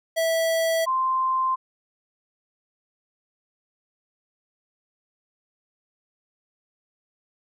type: tone pair in turn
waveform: square / sine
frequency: 655 / 1043.7 Hz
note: E5 / C6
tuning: -11 / -5 cents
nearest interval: minor sixth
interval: 806 cents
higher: second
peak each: -21 / -20 dBFS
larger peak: second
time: 0.16-0.86 / 0.86-1.56 s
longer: neither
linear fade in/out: 20 ms
effects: none